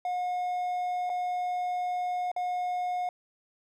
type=tone with dropouts; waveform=triangle; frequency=721 Hz; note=F#5; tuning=45 cents flat; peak=-26 dBFS; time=0.05-3.09 s; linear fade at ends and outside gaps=2 ms; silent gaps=1.095-1.099 / 2.316-2.363 s; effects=none